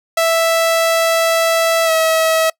sawtooth tone with pitch glide, 659.3 to 644.6 Hz, E5 to E5, 0 to -39 cents, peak -8 dBFS, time 0.17-2.5 s, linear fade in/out 5 ms, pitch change -39 cents, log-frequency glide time 1.85-1.91 s, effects noise-tail reverb RT60 0.1 s tail -25 dB re dry

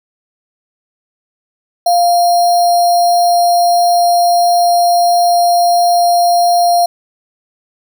sine tone with sample-and-hold, 698.5 Hz, F5, in tune, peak -7 dBFS, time 1.86-6.86 s, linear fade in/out 5 ms, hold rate 4900 Hz, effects none

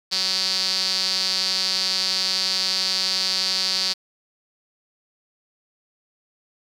sawtooth tone with band-pass filter, 188.5 Hz, F#3, 32 cents sharp, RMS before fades -23 dBFS, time 0.11-3.94 s, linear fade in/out 20 ms, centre 4600 Hz, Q 7.5, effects 8-bit

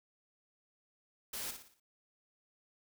white noise with echo, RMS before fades -41 dBFS, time 1.33-1.51 s, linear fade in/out 5 ms, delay 58 ms, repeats 5, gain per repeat -7 dB, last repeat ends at 1.8 s, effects none

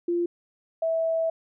sine tone pair in turn, 346 / 653.2 Hz, F4 / E5, -16 / -16 cents, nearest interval major seventh, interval 1100 cents, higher second, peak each -22 dBFS, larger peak neither, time 0.08-0.26 / 0.82-1.3 s, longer second, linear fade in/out 5 ms, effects none

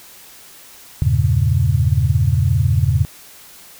sine chord, E diminished seventh, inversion none, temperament equal with one note detuned, 82.41 / 98.97 / 116.54 / 138.59 Hz, E2 / G2 / Bb2 / Db3, 0 / +17 / 0 / 0 cents, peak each -18 dBFS, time 1.02-3.05 s, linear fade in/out 0 ms, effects white hiss -42 dBFS RMS until 3.79 s

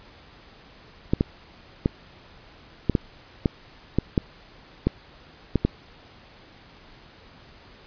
clicks, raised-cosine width 3 ms, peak -6 dBFS, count 11, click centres 1.135 / 1.209 / 1.859 / 2.897 / 2.952 / 3.458 / 3.986 / 4.178 / 4.87 / 5.557 / 5.65 s, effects pink hiss -50 dBFS RMS until 7.86 s + resampled to 11025 Hz

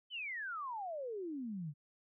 sine exponential sweep, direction down, 3116 to 138.59 Hz, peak -39 dBFS, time 0.1-1.74 s, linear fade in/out 50 ms, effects none

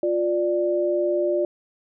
sine tone pair together, 352.3 / 590 Hz, F4 / D5, +15 / +8 cents, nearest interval major sixth, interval 893 cents, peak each -22 dBFS, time 0.03-1.45 s, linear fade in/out 2 ms, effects none

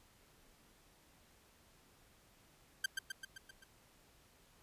sawtooth tone with echo, 1568 Hz, G6, in tune, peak -28 dBFS, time 2.84-2.86 s, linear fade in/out 5 ms, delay 130 ms, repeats 6, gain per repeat -4 dB, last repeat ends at 3.64 s, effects pink hiss -67 dBFS RMS until 4.62 s + resampled to 32000 Hz

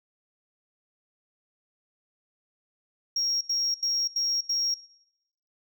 sine tone bursts, 5588 Hz, F8, in tune, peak -22 dBFS, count 5, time 3.16-4.742 s, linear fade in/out 5 ms, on 250 ms, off 83 ms, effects noise-tail reverb RT60 0.9 s tail -22 dB re dry + tanh soft clip ceiling -21 dBFS

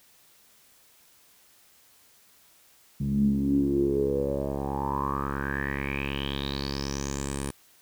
10% pulse tone with low-pass filter sweep, 69.3 Hz, C#2, in tune, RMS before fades -28 dBFS, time 3-7.51 s, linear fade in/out 10 ms, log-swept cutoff 170 to 9700 Hz, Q 8.6, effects white hiss -59 dBFS RMS until 7.81 s

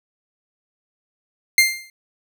sawtooth tone with exponential decay, 2102 Hz, C7, 7 cents sharp, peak -5 dBFS, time 1.58-1.9 s, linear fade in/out 2 ms, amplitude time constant 69 ms, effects none

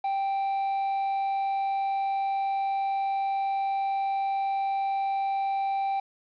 triangle tone, 784 Hz, G5, in tune, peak -23 dBFS, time 0.04-6 s, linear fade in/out 5 ms, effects resampled to 11025 Hz + 9-bit

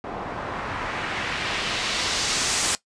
white noise with low-pass filter sweep, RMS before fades -27 dBFS, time 0.04-2.75 s, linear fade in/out 0 ms, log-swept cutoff 800 to 8700 Hz, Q 1.1, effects noise-tail reverb RT60 0.1 s tail -17 dB re dry + resampled to 22050 Hz

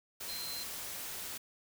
sine tone in noise, 4116 Hz, C8, 29 cents flat, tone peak -41 dBFS, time 0.28-0.64 s, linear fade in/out 10 ms, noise white, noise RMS -42 dBFS, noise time 0.2-1.38 s, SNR -2 dB, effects none

